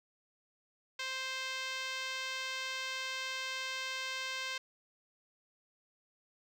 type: tone with band-pass filter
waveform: 5% pulse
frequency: 523.3 Hz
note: C5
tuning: in tune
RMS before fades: -39 dBFS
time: 0.99-4.58 s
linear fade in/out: 5 ms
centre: 2100 Hz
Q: 0.69
effects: none